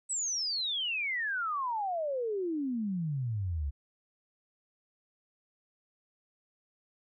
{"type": "exponential sweep", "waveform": "sine", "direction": "down", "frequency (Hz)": [8120, 67], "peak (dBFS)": -30, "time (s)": [0.09, 3.71], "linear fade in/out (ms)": 20, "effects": []}